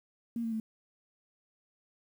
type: tone with pitch steps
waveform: sine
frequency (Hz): 233.1 / 226.9 / 220.8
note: A#3 / A#3 / A3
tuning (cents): 0 / -47 / +6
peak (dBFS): -31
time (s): 0.36-0.6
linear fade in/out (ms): 2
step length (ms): 80
effects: 10-bit